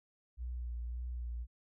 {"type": "tone with vibrato", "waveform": "sine", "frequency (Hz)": 60, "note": "B1", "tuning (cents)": -49, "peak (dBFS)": -37, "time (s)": [0.37, 1.47], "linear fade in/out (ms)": 50, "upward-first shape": "sine", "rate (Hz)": 1.8, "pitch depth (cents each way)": 33, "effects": []}